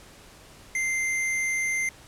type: tone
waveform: square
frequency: 2087 Hz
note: C7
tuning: 5 cents flat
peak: -25 dBFS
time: 0.75-1.89 s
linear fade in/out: 2 ms
effects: pink hiss -50 dBFS RMS until 2.07 s + low-pass 11000 Hz 12 dB/octave